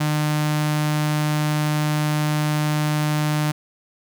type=tone with notch filter; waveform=sawtooth; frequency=151.1 Hz; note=D3; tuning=50 cents sharp; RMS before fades=-21 dBFS; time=0-3.52 s; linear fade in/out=10 ms; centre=430 Hz; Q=1.9; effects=none